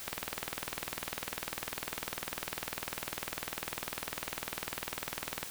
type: click train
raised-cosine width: 0.3 ms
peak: -17 dBFS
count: 108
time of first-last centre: 0.08-5.43 s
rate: 20 Hz
effects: white hiss -44 dBFS RMS until 5.5 s